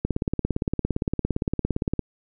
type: click train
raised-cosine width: 3 ms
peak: -10 dBFS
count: 35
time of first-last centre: 0.05-1.993 s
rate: 17.5 Hz
effects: none